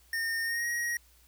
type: tone with pitch glide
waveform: square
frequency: 1826 to 1891.5 Hz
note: A#6 to A#6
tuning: -36 to +25 cents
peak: -30 dBFS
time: 0.13-0.97 s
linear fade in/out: 2 ms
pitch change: +61 cents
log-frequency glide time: 0.43-0.67 s
effects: added 60 Hz sine -61 dBFS peak until 1.27 s + white hiss -63 dBFS RMS until 1.27 s